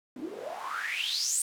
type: noise with band-pass filter sweep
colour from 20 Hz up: white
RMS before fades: -33 dBFS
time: 0.16-1.42 s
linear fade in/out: 2 ms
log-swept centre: 250 to 9000 Hz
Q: 9.3
effects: none